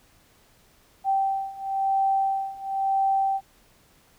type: beating tone pair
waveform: sine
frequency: 778 / 778.98 Hz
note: G5 / G5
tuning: -13 / -11 cents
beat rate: 0.98 Hz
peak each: -26 / -24 dBFS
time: 1.04-3.41 s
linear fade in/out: 50 ms
effects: pink hiss -59 dBFS RMS until 4.18 s